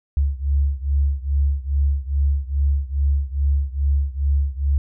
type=beating tone pair; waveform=sine; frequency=69.3 / 71.7 Hz; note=C#2 / D2; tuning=0 / -41 cents; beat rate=2.4 Hz; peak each=-19 / -21 dBFS; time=0.17-4.78 s; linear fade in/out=0 ms; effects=none